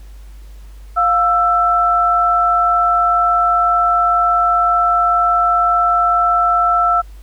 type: tone pair together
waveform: sine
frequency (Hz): 704 / 1329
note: F5 / E6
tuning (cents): +14 / +14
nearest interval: major seventh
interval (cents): 1100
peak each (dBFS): -16 / -12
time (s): 0.96-7.02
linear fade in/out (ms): 20
effects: added 50 Hz sine -33 dBFS peak until 7.22 s + pink hiss -51 dBFS RMS until 7.22 s